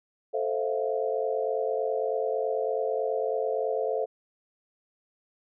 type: chord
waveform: sine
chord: F major seventh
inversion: first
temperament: equal with one note detuned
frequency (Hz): 440 / 523.3 / 649.4 / 698.5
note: A4 / C5 / E5 / F5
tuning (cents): 0 / 0 / -26 / 0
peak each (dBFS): -29 / -30 / -33 / -34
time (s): 0.33-4.06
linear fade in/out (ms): 20
effects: none